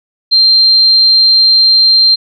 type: tone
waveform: sine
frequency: 4163 Hz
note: C8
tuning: 10 cents flat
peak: -4 dBFS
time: 0.31-2.16 s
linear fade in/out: 20 ms
effects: none